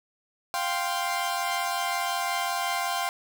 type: chord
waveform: sawtooth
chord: F suspended second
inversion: none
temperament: equal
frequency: 698.5 / 784 / 1046.5 Hz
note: F5 / G5 / C6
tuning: 0 / 0 / 0 cents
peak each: -27 dBFS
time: 0.54-3.09 s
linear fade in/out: 0 ms
effects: none